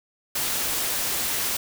white noise, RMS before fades -26 dBFS, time 0.35-1.57 s, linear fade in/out 5 ms, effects none

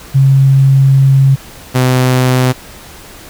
sine / sawtooth tone pair in turn, 135.5 / 127.66 Hz, C#3 / C3, -39 / -42 cents, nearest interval minor second, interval 103 cents, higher first, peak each -4 dBFS, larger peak neither, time 0.14-1.36 / 1.74-2.53 s, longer first, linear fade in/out 20 ms, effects pink hiss -34 dBFS RMS until 3.29 s

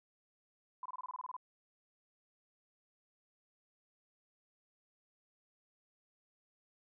sine tone bursts, 1007 Hz, B5, 33 cents sharp, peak -40 dBFS, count 11, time 0.83-1.366 s, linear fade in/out 2 ms, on 26 ms, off 25 ms, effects none

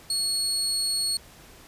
30% pulse tone, 4347 Hz, C#8, 35 cents flat, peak -21 dBFS, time 0.1-1.17 s, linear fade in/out 2 ms, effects pink hiss -50 dBFS RMS until 1.67 s + resampled to 32000 Hz

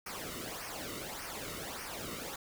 pink noise with flanger, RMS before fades -42 dBFS, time 0.06-2.36 s, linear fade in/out 5 ms, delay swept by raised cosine 0.26 to 1.24 ms, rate 1.7 Hz, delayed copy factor -0.7, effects none

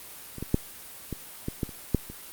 clicks, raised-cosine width 3 ms, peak -25 / -19 / -8 / -19 / -16 / -14 / -28 / -8 / -27 dBFS, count 9, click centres 0.383 / 0.426 / 0.544 / 1.127 / 1.484 / 1.632 / 1.692 / 1.947 / 2.1 s, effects white hiss -44 dBFS RMS until 2.32 s + Opus 32 kbps

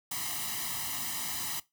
white noise with comb filter, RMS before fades -35 dBFS, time 0.11-1.6 s, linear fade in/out 5 ms, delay 1 ms, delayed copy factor +0.85, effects noise-tail reverb RT60 0.2 s tail -20 dB re dry + high-pass 80 Hz 12 dB/octave

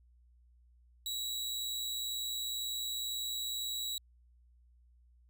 sawtooth tone with amplitude modulation, 3886 Hz, B7, 29 cents flat, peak -30 dBFS, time 1.06-3.98 s, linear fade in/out 2 ms, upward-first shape sine, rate 120 Hz, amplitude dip 50%, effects added 60 Hz sine -61 dBFS peak until 5.29 s

